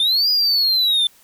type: linear two-way sweep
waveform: triangle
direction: up then down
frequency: 3519 to 4942 to 3519 Hz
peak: -13 dBFS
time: 0-1.07 s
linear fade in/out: 2 ms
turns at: 0.3 s
effects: white hiss -52 dBFS RMS until 1.23 s